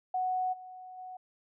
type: tone with level steps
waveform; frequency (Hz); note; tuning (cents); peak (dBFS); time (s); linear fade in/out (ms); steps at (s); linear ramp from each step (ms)
sine; 740; F#5; 0; -28 / -44 / -41; 0.14-1.17; 5; 0.52 / 0.97; 20
effects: none